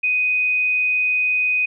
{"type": "tone", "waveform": "sine", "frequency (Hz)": 2497, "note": "D#7", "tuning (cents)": 6, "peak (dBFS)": -16, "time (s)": [0.03, 1.66], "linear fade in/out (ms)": 10, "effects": []}